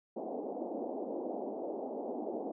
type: band-pass noise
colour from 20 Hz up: pink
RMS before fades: -39 dBFS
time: 0.16-2.52 s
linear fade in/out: 10 ms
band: 240 to 780 Hz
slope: 48 dB/octave
effects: none